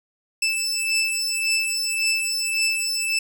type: beating tone pair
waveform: 20% pulse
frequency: 2637 / 2638.8 Hz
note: E7 / E7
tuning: 0 / +1 cents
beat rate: 1.8 Hz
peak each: -20 / -19 dBFS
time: 0.42-3.19 s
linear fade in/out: 5 ms
effects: none